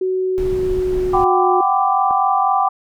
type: tone with pitch glide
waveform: sine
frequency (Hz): 373.1 to 363.5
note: F#4 to F#4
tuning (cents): +14 to -31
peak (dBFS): -16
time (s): 0.01-1.61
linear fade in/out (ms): 5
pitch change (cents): -45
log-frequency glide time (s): 0.47-1.48
type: noise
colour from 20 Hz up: brown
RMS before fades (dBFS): -26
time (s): 0.38-1.24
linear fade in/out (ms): 0
type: chord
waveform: sine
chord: G major seventh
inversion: third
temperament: equal with one note detuned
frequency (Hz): 740 / 784 / 1005.6 / 1174.7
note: F#5 / G5 / B5 / D6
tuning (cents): 0 / 0 / +31 / 0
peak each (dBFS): -21 / -16 / -22 / -18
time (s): 1.13-2.69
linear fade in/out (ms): 10
type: click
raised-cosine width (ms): 1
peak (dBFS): -17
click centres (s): 2.109
effects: none